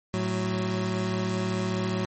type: tone pair together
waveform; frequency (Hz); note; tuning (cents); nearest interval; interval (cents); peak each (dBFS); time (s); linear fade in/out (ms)
25% pulse; 110 / 185; A2 / F#3; 0 / 0; major sixth; 900; -26 / -24; 0.14-2.05; 0
effects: MP3 32 kbps